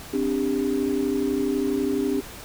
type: chord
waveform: sine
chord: C suspended second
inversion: none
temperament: equal with one note detuned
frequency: 261.6 / 293.7 / 397.9 Hz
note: C4 / D4 / G4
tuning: 0 / 0 / +26 cents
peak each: -25 dBFS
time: 0.13-2.21 s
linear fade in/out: 10 ms
effects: tanh soft clip ceiling -13 dBFS + pink hiss -40 dBFS RMS until 2.44 s